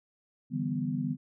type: chord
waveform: sine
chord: E minor seventh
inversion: third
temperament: equal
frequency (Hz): 146.83 / 164.81 / 196 / 246.9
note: D3 / E3 / G3 / B3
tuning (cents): 0 / 0 / 0 / 0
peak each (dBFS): -34 / -36 / -36 / -32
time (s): 0.5-1.17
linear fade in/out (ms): 50
effects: none